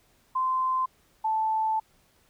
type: tone pair in turn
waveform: sine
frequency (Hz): 1036 / 877.5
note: C6 / A5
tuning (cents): -17 / -5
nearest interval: minor third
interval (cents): 288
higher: first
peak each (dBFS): -23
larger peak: neither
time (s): 0.35-0.86 / 1.24-1.8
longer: second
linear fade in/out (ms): 10
effects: pink hiss -64 dBFS RMS until 2.29 s